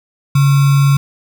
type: tone with sample-and-hold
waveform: sine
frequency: 140 Hz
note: C#3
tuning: 18 cents sharp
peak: -7 dBFS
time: 0.35-0.97 s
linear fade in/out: 5 ms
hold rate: 1225 Hz
effects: none